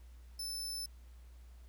sawtooth tone, 5274 Hz, E8, in tune, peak -36 dBFS, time 0.39-0.86 s, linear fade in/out 5 ms, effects added 60 Hz sine -52 dBFS peak until 1.68 s + pink hiss -69 dBFS RMS until 1.68 s

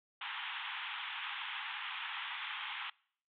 white band-pass noise, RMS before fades -42 dBFS, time 0.21-2.9 s, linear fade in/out 5 ms, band 810 to 3500 Hz, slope 96 dB/octave, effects noise-tail reverb RT60 0.6 s tail -25 dB re dry

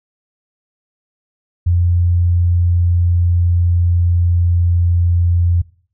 sine tone with pitch glide, 87.31 to 86.71 Hz, F2 to F2, 0 to -12 cents, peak -10 dBFS, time 1.66-5.62 s, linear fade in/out 10 ms, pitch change -12 cents, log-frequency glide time 2.24-5.09 s, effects noise-tail reverb RT60 0.5 s tail -22 dB re dry

